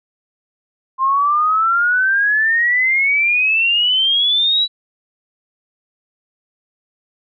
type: exponential sweep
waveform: sine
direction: up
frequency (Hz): 1046.5 to 3951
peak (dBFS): -12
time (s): 0.98-4.68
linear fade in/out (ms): 50
effects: none